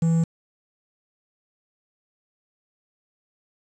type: tone with quantisation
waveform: triangle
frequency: 164.81 Hz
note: E3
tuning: in tune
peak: -15 dBFS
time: 0.02-0.24 s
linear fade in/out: 5 ms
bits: 7
effects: resampled to 22050 Hz